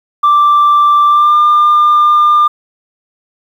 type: tone with pitch glide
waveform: sine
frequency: 1174.7 to 1200.8 Hz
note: D6 to D6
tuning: 0 to +38 cents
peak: -3 dBFS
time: 0.23-2.48 s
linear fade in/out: 10 ms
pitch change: +38 cents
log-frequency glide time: 1.08-1.36 s
effects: tanh soft clip ceiling -3 dBFS + 7-bit